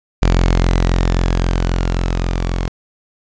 sawtooth tone with level ramp, 43.76 Hz, F1, 4 cents sharp, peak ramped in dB -6 to -13 dBFS, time 0.22-2.68 s, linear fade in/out 0 ms, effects resampled to 16000 Hz + 7-bit

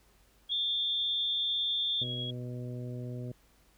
sine tone with tremolo, 3316 Hz, G#7, 3 cents flat, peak -34 dBFS, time 0.49-2.31 s, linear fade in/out 10 ms, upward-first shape sine, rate 10 Hz, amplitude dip 25%
sine tone, 3558 Hz, A7, 19 cents sharp, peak -29 dBFS, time 0.51-2.04 s, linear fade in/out 10 ms
harmonic tone, 123.47 Hz, B2, in tune, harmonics 1 / 2 / 3 / 4 / 5, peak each -37 / -43 / -47 / -49 / -51 dBFS, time 2.01-3.32 s, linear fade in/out 5 ms
effects added 50 Hz sine -66 dBFS peak until 3.77 s + pink hiss -66 dBFS RMS until 3.77 s

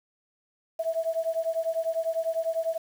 sine beating tone pair, 651 / 661 Hz, E5 / E5, -22 / +5 cents, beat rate 10 Hz, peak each -28 / -29 dBFS, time 0.79-2.78 s, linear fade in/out 10 ms, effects 8-bit

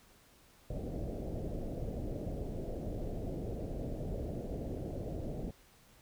pink low-pass noise, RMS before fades -39 dBFS, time 0.7-5.51 s, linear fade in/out 5 ms, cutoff 660 Hz, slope 48 dB/octave, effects pink hiss -63 dBFS RMS until 6.01 s

